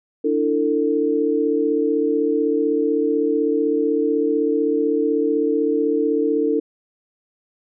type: chord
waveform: sine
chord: D suspended second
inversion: none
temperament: equal with one note detuned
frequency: 293.7 / 329.6 / 448.5 Hz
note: D4 / E4 / A4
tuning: 0 / 0 / +33 cents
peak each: -21 / -23 / -19 dBFS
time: 0.24-6.6 s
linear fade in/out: 10 ms
effects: none